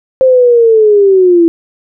sine linear sweep, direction down, 527 to 329.6 Hz, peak -3 dBFS, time 0.21-1.48 s, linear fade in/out 0 ms, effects none

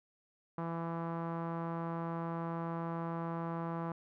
sawtooth tone with low-pass filter, 166.8 Hz, E3, 21 cents sharp, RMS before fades -38 dBFS, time 0.58-3.92 s, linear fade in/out 2 ms, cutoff 1100 Hz, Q 2.6, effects none

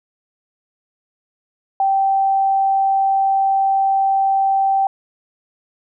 sine tone, 779 Hz, G5, 11 cents flat, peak -13 dBFS, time 1.8-4.87 s, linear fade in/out 2 ms, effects none

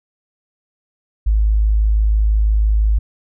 sine tone, 53 Hz, G#1, 36 cents sharp, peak -11 dBFS, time 1.26-2.99 s, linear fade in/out 10 ms, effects none

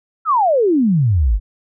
sine exponential sweep, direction down, 1361 to 44.14 Hz, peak -11 dBFS, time 0.25-1.4 s, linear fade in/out 50 ms, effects none

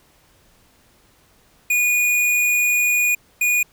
square tone bursts at uneven times, 2453 Hz, D#7, 25 cents flat, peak -16 dBFS, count 2, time 1.7-3.15 / 3.41-3.63 s, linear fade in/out 5 ms, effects pink hiss -56 dBFS RMS until 3.72 s

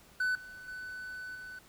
triangle tone with level steps, 1500 Hz, F#6, 23 cents sharp, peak -26 / -44 / -38 / -41 dBFS, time 0.2-1.59 s, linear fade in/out 5 ms, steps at 0.35 / 0.68 / 1.35 s, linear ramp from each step 2 ms, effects pink hiss -59 dBFS RMS until 1.68 s

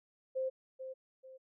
sine tone with echo, 523.3 Hz, C5, in tune, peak -32 dBFS, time 0.35-0.5 s, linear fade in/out 20 ms, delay 440 ms, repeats 2, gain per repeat -9 dB, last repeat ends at 1.38 s, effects none

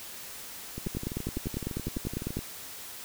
two click trains, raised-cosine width 3 ms, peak -23 / -18 dBFS, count 20 / 16, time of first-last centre 0.78-2.39 / 0.87-2.37 s, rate 11.8 / 10 Hz, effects white hiss -43 dBFS RMS until 3.04 s

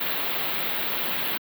white band-stop noise, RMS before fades -27 dBFS, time 0-1.38 s, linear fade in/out 10 ms, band 4000 to 14000 Hz, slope 48 dB/octave, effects high-pass 150 Hz 12 dB/octave

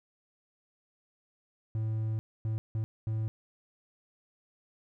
triangle tone bursts at uneven times, 110 Hz, A2, in tune, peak -27 dBFS, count 4, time 1.75-2.19 / 2.45-2.58 / 2.75-2.84 / 3.07-3.28 s, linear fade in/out 0 ms, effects none

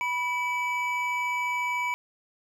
triangle tone pair together, 981 / 2297 Hz, B5 / D7, -12 / -39 cents, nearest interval octave + minor third, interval 1473 cents, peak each -27 dBFS, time 0.01-1.94 s, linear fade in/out 0 ms, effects none

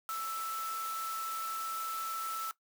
sine tone in noise, 1320 Hz, E6, 2 cents sharp, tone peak -35 dBFS, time 0.09-2.51 s, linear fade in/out 0 ms, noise white, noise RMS -44 dBFS, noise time 0.09-2.51 s, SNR +6 dB, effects noise-tail reverb RT60 0.1 s tail -17 dB re dry + high-pass 400 Hz 12 dB/octave

